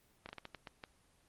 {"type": "slowing click train", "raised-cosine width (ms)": 0.3, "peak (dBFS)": -29, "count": 8, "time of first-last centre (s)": [0.26, 0.838], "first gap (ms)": 30, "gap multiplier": 1.33, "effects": ["pink hiss -70 dBFS RMS until 1.28 s", "Opus 24 kbps"]}